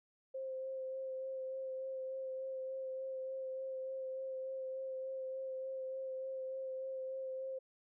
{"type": "tone with vibrato", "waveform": "sine", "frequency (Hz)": 526, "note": "C5", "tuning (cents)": 9, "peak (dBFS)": -39, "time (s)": [0.34, 7.59], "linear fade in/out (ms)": 10, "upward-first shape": "sine", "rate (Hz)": 3.4, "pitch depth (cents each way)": 14, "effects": []}